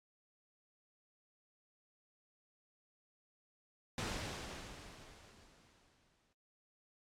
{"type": "noise with exponential decay", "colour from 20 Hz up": "pink", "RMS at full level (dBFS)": -38, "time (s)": [3.98, 6.33], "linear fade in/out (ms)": 1, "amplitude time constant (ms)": 510, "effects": ["low-pass 7000 Hz 12 dB/octave", "AAC 64 kbps"]}